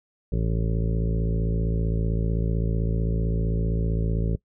harmonic tone with a mistuned harmonic, 55.6 Hz, A1, 19 cents sharp, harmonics 1 / 2 / 3 / 4 / 5 / 6 / 7 / 8 / 9 / 10, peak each -24 / -28 / -28 / -39 / -38 / -44 / -37 / -36 / -48 / -43 dBFS, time 0.32-4.36 s, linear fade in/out 5 ms, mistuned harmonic 1, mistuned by -15 cents, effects noise-tail reverb RT60 0.1 s tail -21 dB re dry

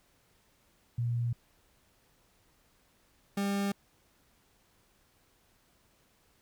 sine / 40% pulse tone pair in turn, 118.9 / 199.62 Hz, A#2 / G3, +35 / +32 cents, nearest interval major sixth, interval 897 cents, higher second, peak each -28 dBFS, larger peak neither, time 0.98-1.33 / 3.37-3.72 s, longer neither, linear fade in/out 5 ms, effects pink hiss -68 dBFS RMS until 6.41 s

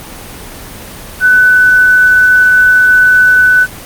sine tone with quantisation, 1500 Hz, F#6, 23 cents sharp, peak -3 dBFS, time 1.2-3.67 s, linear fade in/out 50 ms, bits 5, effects pink hiss -28 dBFS RMS until 3.85 s + Opus 24 kbps

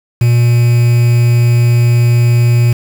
triangle tone with quantisation, 119.6 Hz, A#2, 45 cents sharp, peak -4 dBFS, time 0.21-2.73 s, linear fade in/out 5 ms, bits 4, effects none

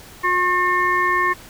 harmonic tone, 360 Hz, F#4, 47 cents flat, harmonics 1 / 3 / 5 / 6, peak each -26 / -18 / -20 / -27 dBFS, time 0.23-1.34 s, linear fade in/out 20 ms, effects pink hiss -42 dBFS RMS until 1.49 s

